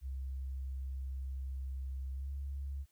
sine tone with pitch glide, 66.3 to 69.12 Hz, C2 to C#2, +23 to -4 cents, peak -37 dBFS, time 0.01-2.86 s, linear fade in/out 50 ms, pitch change +73 cents, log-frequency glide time 2.14-2.3 s, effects white hiss -75 dBFS RMS until 2.91 s

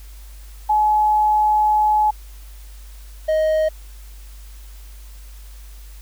sine / triangle tone pair in turn, 850 / 626.2 Hz, G#5 / D#5, +40 / +11 cents, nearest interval perfect fourth, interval 529 cents, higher first, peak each -13 dBFS, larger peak neither, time 0.69-2.11 / 3.28-3.69 s, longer first, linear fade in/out 10 ms, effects added 50 Hz sine -36 dBFS peak until 6.01 s + white hiss -49 dBFS RMS until 6.01 s

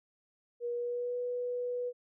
sine tone with pitch glide, 478.6 to 490.9 Hz, A#4 to B4, +46 to -10 cents, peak -32 dBFS, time 0.6-1.93 s, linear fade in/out 50 ms, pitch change +44 cents, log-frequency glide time 0.72-1.17 s, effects none

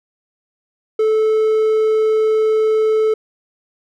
triangle tone, 436.2 Hz, A4, 15 cents flat, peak -10 dBFS, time 0.99-3.14 s, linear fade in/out 5 ms, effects none

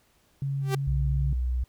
sine tone, 138.2 Hz, C#3, 5 cents flat, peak -26 dBFS, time 0.42-1.33 s, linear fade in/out 2 ms
sawtooth tone with exponential growth, 390 Hz, G4, 9 cents flat, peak -20 dBFS, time 0.61-0.75 s, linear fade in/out 5 ms, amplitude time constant 30 ms
sine tone with vibrato, 62.1 Hz, B1, 10 cents sharp, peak -24 dBFS, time 0.87-1.64 s, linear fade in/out 5 ms, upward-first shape square, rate 18 Hz, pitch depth 14 cents each way
effects pink hiss -65 dBFS RMS until 1.68 s

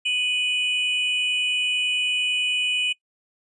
triangle tone pair together, 2489 / 2960 Hz, D#7 / F#7, 0 / 0 cents, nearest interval minor third, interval 300 cents, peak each -22 dBFS, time 0.05-2.93 s, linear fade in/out 10 ms, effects noise-tail reverb RT60 0.1 s tail -22 dB re dry + resampled to 24000 Hz

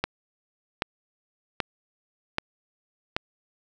click train, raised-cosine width 0.3 ms, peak -8 dBFS, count 5, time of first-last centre 0.04-3.165 s, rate 1.28 Hz, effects none

